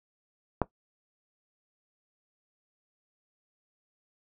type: click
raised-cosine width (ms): 1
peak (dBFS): -10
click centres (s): 0.617
effects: noise-tail reverb RT60 0.1 s tail -17 dB re dry